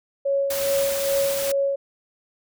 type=tone with tremolo; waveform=sine; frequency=554.4 Hz; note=C#5; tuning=in tune; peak=-18 dBFS; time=0.25-1.76 s; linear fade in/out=10 ms; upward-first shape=sine; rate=2.4 Hz; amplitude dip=50%
type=noise; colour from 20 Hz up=white; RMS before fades=-29 dBFS; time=0.5-1.52 s; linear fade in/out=5 ms
effects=none